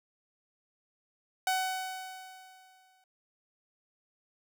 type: tone with exponential decay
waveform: sawtooth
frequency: 750 Hz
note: F#5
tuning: 23 cents sharp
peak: -22 dBFS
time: 1.47-3.04 s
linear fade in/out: 2 ms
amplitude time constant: 340 ms
effects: none